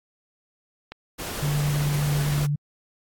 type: click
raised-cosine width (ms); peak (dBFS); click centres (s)
0.3; -20; 0.92
type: noise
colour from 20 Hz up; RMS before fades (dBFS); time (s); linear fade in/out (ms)
pink; -32; 1.18-2.47; 20
type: tone with vibrato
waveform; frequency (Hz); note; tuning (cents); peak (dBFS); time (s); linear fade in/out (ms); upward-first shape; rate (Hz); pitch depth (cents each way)
sine; 145.7; D3; -13; -21; 1.42-2.56; 10; sine; 8.3; 11
effects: AAC 64 kbps